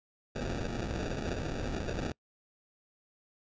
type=noise with sample-and-hold; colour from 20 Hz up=pink; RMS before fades=-35 dBFS; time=0.35-2.12 s; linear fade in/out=5 ms; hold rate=1050 Hz; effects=noise-tail reverb RT60 0.1 s tail -26 dB re dry + resampled to 16000 Hz